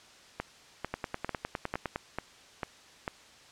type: two click trains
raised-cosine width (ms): 0.5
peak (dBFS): -17 / -17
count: 7 / 11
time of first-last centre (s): 0.4-3.079 / 0.94-1.959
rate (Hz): 2.24 / 9.81
effects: white hiss -55 dBFS RMS until 3.51 s + low-pass 6000 Hz 12 dB/octave